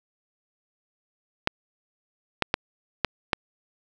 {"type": "clicks", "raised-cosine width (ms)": 0.3, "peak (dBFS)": -4, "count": 5, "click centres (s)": [1.474, 2.423, 2.541, 3.047, 3.332], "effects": []}